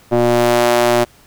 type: ring-modulated tone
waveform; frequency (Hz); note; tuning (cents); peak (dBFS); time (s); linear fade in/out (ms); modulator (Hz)
sawtooth; 119.9; A#2; +49; -4; 0.11-1.05; 20; 480
effects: pink hiss -48 dBFS RMS until 1.26 s